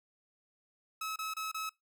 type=tone bursts; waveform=sawtooth; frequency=1290 Hz; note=E6; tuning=38 cents flat; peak=-32 dBFS; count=4; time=1.01-1.694 s; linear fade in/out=5 ms; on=150 ms; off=28 ms; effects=noise-tail reverb RT60 0.2 s tail -24 dB re dry